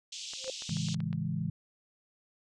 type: band-pass noise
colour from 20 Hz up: pink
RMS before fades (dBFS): -42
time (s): 0.12-0.95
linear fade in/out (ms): 5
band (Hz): 2800 to 7400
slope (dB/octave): 48
type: clicks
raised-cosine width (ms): 0.3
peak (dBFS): -30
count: 10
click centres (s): 0.335 / 0.444 / 0.479 / 0.622 / 0.694 / 0.769 / 0.886 / 0.944 / 1.004 / 1.129
type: tone with exponential growth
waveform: sine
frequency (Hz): 523.3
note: C5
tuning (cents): 0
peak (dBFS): -30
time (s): 0.37-0.5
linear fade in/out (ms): 2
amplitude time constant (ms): 27
type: chord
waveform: sine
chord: A major seventh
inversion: none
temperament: equal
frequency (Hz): 110 / 138.59 / 164.81 / 207.7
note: A2 / C#3 / E3 / G#3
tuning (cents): 0 / 0 / 0 / 0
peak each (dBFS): -39 / -37 / -33 / -38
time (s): 0.69-1.5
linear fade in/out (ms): 5
effects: none